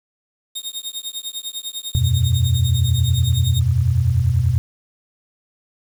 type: tone with tremolo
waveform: sawtooth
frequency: 3700 Hz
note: A#7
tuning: 14 cents flat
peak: -20 dBFS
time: 0.55-3.6 s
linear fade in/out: 10 ms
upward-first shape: triangle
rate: 10 Hz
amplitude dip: 100%
type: chord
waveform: sine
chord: E suspended second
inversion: none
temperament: just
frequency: 82.41 / 92.71 / 123.61 Hz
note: E2 / F#2 / B2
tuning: 0 / +4 / +2 cents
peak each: -20 / -19 / -17 dBFS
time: 1.95-4.58 s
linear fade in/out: 0 ms
effects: 7-bit